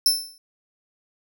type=tone with exponential decay; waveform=sawtooth; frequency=5310 Hz; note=E8; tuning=12 cents sharp; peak=-10 dBFS; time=0.06-0.38 s; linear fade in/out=1 ms; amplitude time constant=69 ms; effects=none